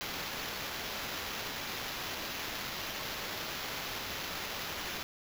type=noise with sample-and-hold; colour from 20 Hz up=white; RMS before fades=-39 dBFS; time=0.01-5.03 s; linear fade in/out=0 ms; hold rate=8820 Hz; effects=none